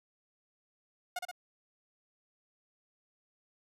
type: tone with echo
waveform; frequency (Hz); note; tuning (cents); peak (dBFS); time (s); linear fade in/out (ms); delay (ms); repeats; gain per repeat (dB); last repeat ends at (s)
sawtooth; 720; F#5; -47; -30; 1.16-1.19; 5; 62; 2; -3; 1.314
effects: resampled to 32000 Hz